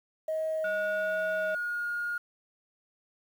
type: tone with vibrato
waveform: sine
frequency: 630 Hz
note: D#5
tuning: 21 cents sharp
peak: -27 dBFS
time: 0.28-1.55 s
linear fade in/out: 5 ms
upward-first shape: sine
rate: 1.3 Hz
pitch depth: 11 cents each way
type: tone with pitch glide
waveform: sine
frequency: 1450 to 1427.6 Hz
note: F#6 to F6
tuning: -35 to +38 cents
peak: -29 dBFS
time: 0.64-2.18 s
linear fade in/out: 5 ms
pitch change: -27 cents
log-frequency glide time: 1.35-1.87 s
effects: tanh soft clip ceiling -24 dBFS + 9-bit